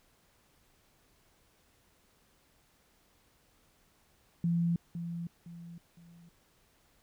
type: tone with echo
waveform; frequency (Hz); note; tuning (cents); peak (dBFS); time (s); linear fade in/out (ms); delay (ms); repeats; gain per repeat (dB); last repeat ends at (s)
sine; 170; F3; -46; -26; 4.44-4.76; 2; 510; 3; -9; 6.29
effects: pink hiss -68 dBFS RMS until 7.02 s